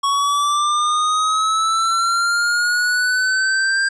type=linear sweep; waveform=square; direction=up; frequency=1108.7 to 1594 Hz; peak=-16 dBFS; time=0.03-3.89 s; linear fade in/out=10 ms; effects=resampled to 22050 Hz